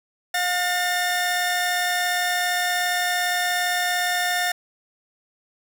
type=tone pair together; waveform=sawtooth; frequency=715 / 1806.2 Hz; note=F5 / A6; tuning=+41 / +45 cents; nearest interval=octave + major third; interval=1604 cents; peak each=-20 dBFS; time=0.34-4.52 s; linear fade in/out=5 ms; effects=none